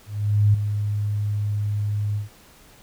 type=tone with ADSR envelope; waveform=sine; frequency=103.83 Hz; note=G#2; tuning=in tune; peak=-12 dBFS; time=0.06-2.29 s; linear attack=480 ms; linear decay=7 ms; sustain=-9 dB; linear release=130 ms; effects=pink hiss -51 dBFS RMS until 2.82 s